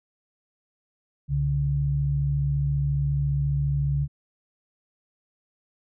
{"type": "tone pair together", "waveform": "sine", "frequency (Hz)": [66.6, 141.12], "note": ["C2", "C#3"], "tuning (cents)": [31, 31], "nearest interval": "octave + minor second", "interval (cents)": 1300, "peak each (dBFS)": [-28, -22], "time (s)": [1.28, 4.08], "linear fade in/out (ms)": 50, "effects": []}